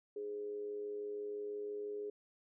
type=tone with amplitude modulation; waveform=sine; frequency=415.3 Hz; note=G#4; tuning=in tune; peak=-37 dBFS; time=0.16-2.1 s; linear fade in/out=5 ms; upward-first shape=sine; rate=106 Hz; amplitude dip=45%; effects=none